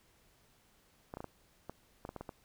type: clicks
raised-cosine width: 1 ms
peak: -28 dBFS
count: 10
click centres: 1.139 / 1.171 / 1.205 / 1.243 / 1.696 / 2.051 / 2.091 / 2.163 / 2.21 / 2.292 s
effects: pink hiss -68 dBFS RMS until 2.44 s